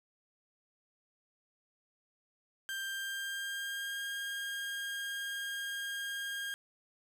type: tone with pitch glide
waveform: 30% pulse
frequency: 1582 to 1616.2 Hz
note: G6 to G#6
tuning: +15 to -48 cents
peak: -34 dBFS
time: 2.69-6.54 s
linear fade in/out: 0 ms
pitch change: +37 cents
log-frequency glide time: 2.82-4.02 s
effects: 10-bit